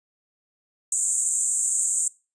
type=band-pass noise; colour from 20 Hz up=pink; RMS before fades=-24 dBFS; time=0.92-2.08 s; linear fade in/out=2 ms; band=7000 to 8900 Hz; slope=96 dB/octave; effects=noise-tail reverb RT60 0.3 s tail -22 dB re dry + resampled to 22050 Hz

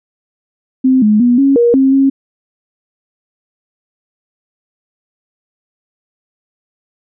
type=tone with pitch steps; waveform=sine; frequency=260 / 211.8 / 243.2 / 275 / 474.2 / 267.4 / 271.7 Hz; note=C4 / G#3 / B3 / C#4 / A#4 / C4 / C#4; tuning=-11 / +34 / -26 / -14 / +30 / +38 / -35 cents; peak=-6 dBFS; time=0.84-2.1 s; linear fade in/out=10 ms; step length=180 ms; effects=none

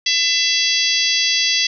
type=harmonic tone with a mistuned harmonic; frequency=670 Hz; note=E5; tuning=28 cents sharp; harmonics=3 / 4 / 5 / 6 / 7 / 8 / 9; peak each=-24 / -23 / -20 / -25 / -20 / -25 / -24 dBFS; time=0.06-1.67 s; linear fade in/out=5 ms; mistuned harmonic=8; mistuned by=-27 cents; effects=none

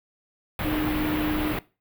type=band-stop noise; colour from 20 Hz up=pink; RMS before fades=-29 dBFS; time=0.59-1.59 s; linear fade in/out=2 ms; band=3200 to 14000 Hz; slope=24 dB/octave
type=tone; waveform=sine; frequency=304.8 Hz; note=D#4; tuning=36 cents flat; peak=-25 dBFS; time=0.64-1.53 s; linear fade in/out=10 ms
effects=noise-tail reverb RT60 0.3 s tail -20 dB re dry

